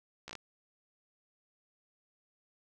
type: slowing click train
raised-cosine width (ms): 0.2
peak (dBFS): -26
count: 5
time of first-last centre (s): 0.28-0.353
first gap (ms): 14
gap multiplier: 1.18
effects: none